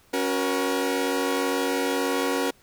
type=chord; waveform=sawtooth; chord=F# major; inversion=second; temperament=equal with one note detuned; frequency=277.2 / 370 / 476.2 Hz; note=C#4 / F#4 / A#4; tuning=0 / 0 / +37 cents; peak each=-23 / -25 / -23 dBFS; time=0.13-2.51 s; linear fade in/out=10 ms; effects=pink hiss -58 dBFS RMS until 2.62 s